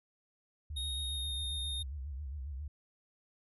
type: tone with vibrato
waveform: sine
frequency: 69.7 Hz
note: C#2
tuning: 10 cents sharp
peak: -38 dBFS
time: 0.7-2.68 s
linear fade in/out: 5 ms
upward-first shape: sine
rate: 7.4 Hz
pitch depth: 160 cents each way
type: tone with pitch glide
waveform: square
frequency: 3729 to 3680 Hz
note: A#7 to A#7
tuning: 0 to -23 cents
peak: -37 dBFS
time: 0.76-1.83 s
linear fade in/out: 10 ms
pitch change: -23 cents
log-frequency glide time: 1.04-1.38 s
effects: none